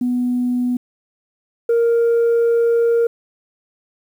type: tone pair in turn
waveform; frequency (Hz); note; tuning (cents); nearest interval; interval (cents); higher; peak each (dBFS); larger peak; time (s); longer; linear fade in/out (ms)
sine; 246.9 / 466.1; B3 / A#4; 0 / 0; major seventh; 1100; second; -15 / -10; second; 0.01-0.77 / 1.69-3.07; second; 5
effects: tanh soft clip ceiling -11 dBFS + 8-bit